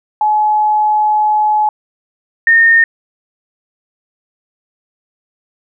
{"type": "tone pair in turn", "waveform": "sine", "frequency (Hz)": [850, 1831.5], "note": ["G#5", "A#6"], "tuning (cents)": [40, -31], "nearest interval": "octave + minor second", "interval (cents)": 1329, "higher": "second", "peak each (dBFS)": [-9, -5], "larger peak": "second", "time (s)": [[0.21, 1.69], [2.47, 2.84]], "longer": "first", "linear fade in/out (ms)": 2, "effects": []}